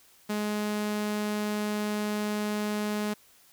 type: tone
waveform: sawtooth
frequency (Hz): 209.8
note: G#3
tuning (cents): +18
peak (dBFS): -24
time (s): 0.29-3.14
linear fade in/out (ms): 10
effects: white hiss -59 dBFS RMS until 3.52 s